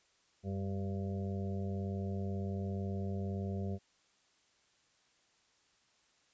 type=harmonic tone with a mistuned harmonic; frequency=98 Hz; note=G2; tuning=in tune; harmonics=1 / 2 / 4 / 5 / 6 / 7; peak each=-37 / -39 / -45 / -50 / -51 / -51 dBFS; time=0.43-3.79 s; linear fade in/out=50 ms; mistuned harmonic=1; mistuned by=-60 cents; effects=white hiss -71 dBFS RMS until 6.33 s + resampled to 16000 Hz